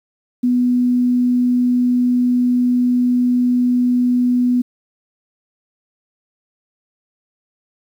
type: tone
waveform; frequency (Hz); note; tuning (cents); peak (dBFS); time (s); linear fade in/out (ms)
sine; 246.9; B3; 0; -12; 0.43-4.62; 10
effects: 8-bit